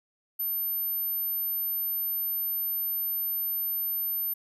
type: tone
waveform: sine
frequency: 13050 Hz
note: G#9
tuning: 32 cents flat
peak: -27 dBFS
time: 0.39-4.34 s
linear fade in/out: 10 ms
effects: none